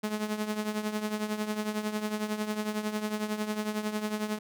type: tone with tremolo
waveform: sawtooth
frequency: 212.7 Hz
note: G#3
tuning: 42 cents sharp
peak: -23 dBFS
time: 0.03-4.39 s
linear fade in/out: 10 ms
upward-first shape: triangle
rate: 11 Hz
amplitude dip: 75%
effects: none